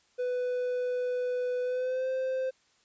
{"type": "tone with pitch glide", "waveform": "triangle", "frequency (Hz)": [497.3, 520.8], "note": ["B4", "C5"], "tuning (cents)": [12, -8], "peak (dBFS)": -26, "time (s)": [0.18, 2.51], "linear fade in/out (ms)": 20, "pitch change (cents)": 80, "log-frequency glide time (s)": [1.62, 2.09], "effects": ["white hiss -67 dBFS RMS until 2.84 s", "resampled to 16000 Hz"]}